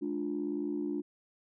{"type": "chord", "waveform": "sine", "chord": "D diminished", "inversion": "second", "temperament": "just", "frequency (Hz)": [211.4, 293.7, 352.4], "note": ["Ab3", "D4", "F4"], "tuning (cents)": [31, 0, 16], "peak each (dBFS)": [-39, -33, -36], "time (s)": [0.01, 1.02], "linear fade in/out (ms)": 20, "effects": ["tanh soft clip ceiling -24 dBFS"]}